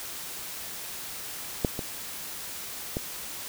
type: clicks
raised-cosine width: 2 ms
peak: -9 / -18 / -15 dBFS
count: 3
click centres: 1.648 / 1.792 / 2.969 s
effects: white hiss -38 dBFS RMS until 3.48 s